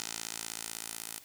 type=tone with band-pass filter sweep; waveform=10% pulse; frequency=56 Hz; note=A1; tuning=31 cents sharp; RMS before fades=-41 dBFS; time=0-1.19 s; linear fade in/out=0 ms; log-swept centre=6900 to 11000 Hz; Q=1.2; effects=white hiss -56 dBFS RMS until 1.24 s